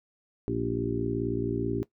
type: harmonic tone with a mistuned harmonic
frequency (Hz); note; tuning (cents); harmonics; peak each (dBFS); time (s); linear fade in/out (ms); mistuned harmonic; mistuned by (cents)
58.27; A#1; 0; 1 / 2 / 3 / 4 / 5 / 6 / 7; -41 / -34 / -40 / -35 / -31 / -34 / -33; 0.48-1.83; 0; 7; -59
effects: noise-tail reverb RT60 0.1 s tail -17 dB re dry